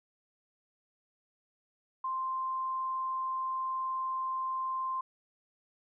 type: tone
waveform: sine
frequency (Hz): 1046.5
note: C6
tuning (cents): 0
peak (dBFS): -31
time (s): 2.04-5.01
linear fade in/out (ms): 5
effects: none